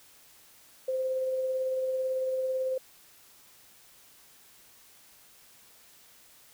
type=tone with tremolo; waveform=sine; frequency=520 Hz; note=C5; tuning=11 cents flat; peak=-26 dBFS; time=0.88-2.78 s; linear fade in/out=5 ms; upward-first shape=sine; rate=18 Hz; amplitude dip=25%; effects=white hiss -57 dBFS RMS until 6.53 s